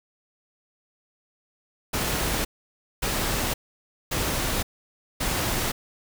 pink noise bursts, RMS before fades -26 dBFS, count 4, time 1.93-5.72 s, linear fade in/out 10 ms, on 520 ms, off 570 ms, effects none

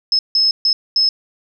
sine tone bursts at uneven times, 5190 Hz, E8, 28 cents flat, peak -11 dBFS, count 4, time 0.12-0.19 / 0.35-0.51 / 0.65-0.73 / 0.96-1.09 s, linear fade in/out 2 ms, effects none

